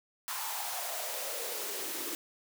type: noise with high-pass filter sweep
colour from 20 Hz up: white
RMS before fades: -37 dBFS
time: 0.28-2.15 s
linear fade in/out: 0 ms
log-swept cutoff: 1000 to 310 Hz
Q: 5
effects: none